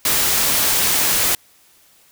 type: noise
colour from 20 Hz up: white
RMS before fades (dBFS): -17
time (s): 0.05-1.35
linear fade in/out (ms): 2
effects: white hiss -53 dBFS RMS until 2.11 s